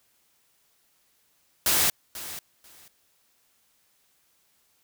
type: noise with echo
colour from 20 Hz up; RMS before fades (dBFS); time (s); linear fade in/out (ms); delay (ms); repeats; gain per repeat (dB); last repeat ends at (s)
white; -22; 1.66-1.9; 2; 490; 2; -15; 2.88
effects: white hiss -67 dBFS RMS until 4.83 s